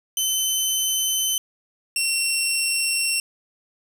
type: tone pair in turn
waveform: 15% pulse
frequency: 3058 / 2724 Hz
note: G7 / F7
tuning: -44 / -44 cents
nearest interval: major second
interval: 200 cents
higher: first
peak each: -13 dBFS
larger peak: neither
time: 0.17-1.38 / 1.96-3.2 s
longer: second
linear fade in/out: 2 ms
effects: 7-bit